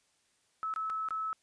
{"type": "tone with dropouts", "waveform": "sine", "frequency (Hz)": 1300, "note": "E6", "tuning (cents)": -24, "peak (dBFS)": -32, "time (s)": [0.63, 1.33], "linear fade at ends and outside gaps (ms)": 0, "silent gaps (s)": [[0.739, 0.761], [0.898, 0.901], [1.087, 1.107]], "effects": ["white hiss -72 dBFS RMS until 1.42 s", "resampled to 22050 Hz"]}